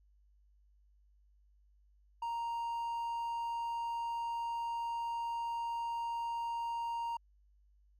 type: tone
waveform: triangle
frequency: 932.3 Hz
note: A#5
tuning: in tune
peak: -33 dBFS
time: 2.22-7.17 s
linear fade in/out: 5 ms
effects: added 50 Hz sine -64 dBFS peak until 7.99 s